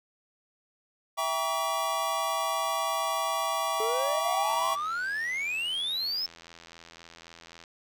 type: chord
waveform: square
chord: E diminished seventh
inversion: none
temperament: just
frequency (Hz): 659.3 / 791.1 / 949.3 / 1139.2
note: E5 / G5 / Bb5 / Db6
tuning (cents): 0 / +16 / +31 / +47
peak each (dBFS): -34 / -35 / -36 / -31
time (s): 1.17-4.76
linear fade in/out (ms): 20
type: exponential sweep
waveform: triangle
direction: up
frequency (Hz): 427.1 to 5320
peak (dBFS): -27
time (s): 3.8-6.26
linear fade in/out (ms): 2
type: click train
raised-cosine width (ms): 0.2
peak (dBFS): -30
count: 264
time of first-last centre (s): 4.5-7.638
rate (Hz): 83.8
effects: none